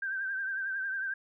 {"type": "tone with vibrato", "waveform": "sine", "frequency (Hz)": 1568, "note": "G6", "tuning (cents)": 0, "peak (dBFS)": -31, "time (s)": [0.02, 1.14], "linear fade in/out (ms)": 5, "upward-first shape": "triangle", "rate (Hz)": 11, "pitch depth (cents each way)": 62, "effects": []}